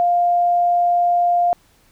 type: tone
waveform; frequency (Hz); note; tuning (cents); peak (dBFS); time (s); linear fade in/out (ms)
sine; 701; F5; +6; -13; 0-1.53; 0
effects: pink hiss -56 dBFS RMS until 1.91 s